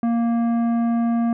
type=tone with tanh clipping; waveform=triangle; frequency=233.1 Hz; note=A#3; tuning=in tune; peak=-19 dBFS; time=0.03-1.33 s; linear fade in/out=2 ms; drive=15 dB; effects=none